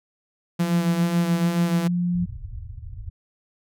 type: tone with vibrato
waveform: sawtooth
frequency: 169 Hz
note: E3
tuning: 43 cents sharp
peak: -20 dBFS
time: 0.59-1.88 s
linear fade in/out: 10 ms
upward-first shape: square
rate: 2.3 Hz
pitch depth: 11 cents each way
type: tone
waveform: sine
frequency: 176 Hz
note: F3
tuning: 14 cents sharp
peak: -20 dBFS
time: 0.59-2.26 s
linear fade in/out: 20 ms
type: low-pass noise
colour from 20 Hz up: white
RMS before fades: -35 dBFS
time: 2.14-3.1 s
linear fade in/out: 10 ms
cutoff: 120 Hz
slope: 96 dB/octave
effects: none